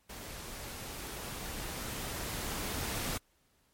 pink noise with level ramp, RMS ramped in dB -45 to -35 dBFS, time 0.09-3.18 s, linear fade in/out 10 ms, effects pink hiss -71 dBFS RMS until 3.73 s + MP3 64 kbps

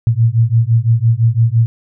sine beating tone pair, 112.2 / 118.1 Hz, A2 / A#2, +34 / +23 cents, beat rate 5.9 Hz, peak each -12 dBFS, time 0.07-1.66 s, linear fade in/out 0 ms, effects none

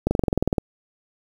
slowing click train, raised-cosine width 2 ms, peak -6 dBFS, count 12, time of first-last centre 0.07-0.582 s, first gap 40 ms, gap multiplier 1.03, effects 7-bit

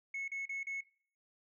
sine tone bursts, 2194 Hz, C#7, 18 cents flat, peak -35 dBFS, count 4, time 0.14-0.808 s, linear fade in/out 5 ms, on 140 ms, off 36 ms, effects noise-tail reverb RT60 0.5 s tail -20 dB re dry + tanh soft clip ceiling -35 dBFS

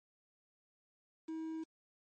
triangle tone with quantisation, 320.6 Hz, E4, 48 cents flat, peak -37 dBFS, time 1.28-1.64 s, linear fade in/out 10 ms, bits 10, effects MP3 32 kbps

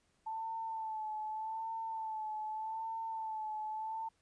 sine tone with vibrato, 880 Hz, A5, in tune, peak -37 dBFS, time 0.26-4.09 s, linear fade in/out 10 ms, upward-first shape sine, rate 0.83 Hz, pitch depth 41 cents each way, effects pink hiss -75 dBFS RMS until 4.21 s + resampled to 22050 Hz

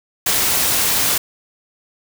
white noise, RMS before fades -17 dBFS, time 0.26-1.18 s, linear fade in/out 5 ms, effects none

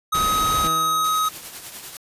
square tone, 1265 Hz, D#6, 28 cents sharp, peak -19 dBFS, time 0.12-1.29 s, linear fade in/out 10 ms
pink noise, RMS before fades -28 dBFS, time 0.14-0.68 s, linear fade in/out 10 ms
15% pulse tone with exponential decay, 161.5 Hz, E3, 35 cents flat, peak -20 dBFS, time 0.64-1.66 s, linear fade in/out 2 ms, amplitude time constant 220 ms
white noise with tremolo, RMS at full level -34 dBFS, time 1.04-1.97 s, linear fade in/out 2 ms, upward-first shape triangle, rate 10 Hz, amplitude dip 55%
effects resampled to 32000 Hz

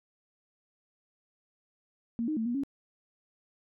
sine tone with pitch steps, 232.3 / 309.1 / 223.4 / 239.9 / 277.1 Hz, A#3 / D#4 / A3 / A#3 / C#4, -6 / -11 / +27 / +50 / -1 cents, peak -28 dBFS, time 2.19-2.635 s, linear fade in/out 0 ms, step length 89 ms, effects none

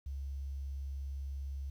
sine tone, 68.6 Hz, C#2, 17 cents flat, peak -37 dBFS, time 0.06-1.7 s, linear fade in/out 5 ms, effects 11-bit

